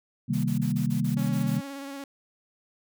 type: chord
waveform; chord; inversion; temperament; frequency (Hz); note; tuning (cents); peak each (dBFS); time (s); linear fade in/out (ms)
sine; C minor seventh; none; equal; 130.81 / 155.56 / 196 / 233.1; C3 / Eb3 / G3 / Bb3; 0 / 0 / 0 / 0; -29; 0.28-1.61; 20
type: noise bursts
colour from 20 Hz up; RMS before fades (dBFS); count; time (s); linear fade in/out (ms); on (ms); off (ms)
white; -44; 9; 0.33-1.576; 10; 110; 32
type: tone with vibrato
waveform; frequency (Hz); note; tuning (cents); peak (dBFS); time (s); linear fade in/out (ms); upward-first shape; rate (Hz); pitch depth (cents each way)
sawtooth; 277.2; C#4; 0; -32; 1.17-2.04; 2; square; 17; 20
effects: none